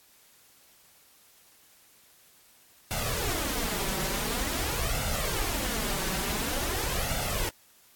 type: noise with flanger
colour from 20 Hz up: pink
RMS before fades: -30 dBFS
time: 2.91-7.49 s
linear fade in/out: 0 ms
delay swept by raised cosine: 1.4 to 5.3 ms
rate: 0.47 Hz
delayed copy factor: +0.7
effects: white hiss -59 dBFS RMS until 7.95 s + AAC 64 kbps